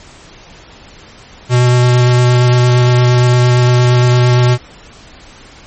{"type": "tone with vibrato", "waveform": "square", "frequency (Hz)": 123.47, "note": "B2", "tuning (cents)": 0, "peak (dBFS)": -7, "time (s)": [1.49, 4.58], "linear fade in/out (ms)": 50, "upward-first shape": "square", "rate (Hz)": 8.7, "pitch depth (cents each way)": 8, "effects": ["pink hiss -38 dBFS RMS until 5.66 s", "MP3 32 kbps"]}